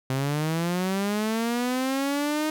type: linear sweep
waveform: sawtooth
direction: up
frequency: 129.4 to 311.2 Hz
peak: -20 dBFS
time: 0.1-2.5 s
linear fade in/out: 2 ms
effects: none